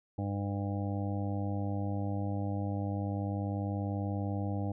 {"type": "harmonic tone", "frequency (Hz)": 100.3, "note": "G2", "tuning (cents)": 40, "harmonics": [1, 2, 3, 5, 6, 7, 8], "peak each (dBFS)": [-33, -38, -39, -45, -46, -47, -45], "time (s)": [0.18, 4.72], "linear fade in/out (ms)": 5, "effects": []}